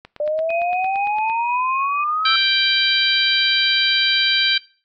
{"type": "click train", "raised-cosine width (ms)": 0.3, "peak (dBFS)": -21, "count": 12, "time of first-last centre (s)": [0.05, 1.299], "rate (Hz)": 8.81}
{"type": "exponential sweep", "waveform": "sine", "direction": "up", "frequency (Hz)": [590, 1341], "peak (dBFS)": -18, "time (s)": [0.2, 2.36], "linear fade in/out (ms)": 2}
{"type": "tone with tremolo", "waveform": "sine", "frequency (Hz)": 2505, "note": "D#7", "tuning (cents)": 11, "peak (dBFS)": -25, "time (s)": [0.49, 2.04], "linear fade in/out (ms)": 5, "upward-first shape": "sine", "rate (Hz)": 4.1, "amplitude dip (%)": 35}
{"type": "harmonic tone", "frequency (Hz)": 784, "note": "G5", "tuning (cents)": 0, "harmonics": [2, 3, 4, 5, 6], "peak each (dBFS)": [-22, -23, -20, -20, -23], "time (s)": [2.25, 4.58], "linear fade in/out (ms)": 5}
{"effects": ["noise-tail reverb RT60 0.4 s tail -21 dB re dry", "AAC 64 kbps"]}